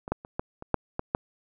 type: clicks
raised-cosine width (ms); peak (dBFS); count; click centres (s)
1; -22 / -11 / -27 / -14 / -25 / -7 / -14 / -9; 8; 0.079 / 0.12 / 0.249 / 0.395 / 0.624 / 0.743 / 0.994 / 1.149
effects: none